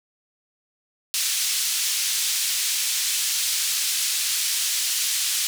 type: band-pass noise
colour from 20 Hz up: white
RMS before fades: -24 dBFS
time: 1.14-5.47 s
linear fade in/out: 0 ms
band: 3000 to 8500 Hz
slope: 12 dB/octave
effects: none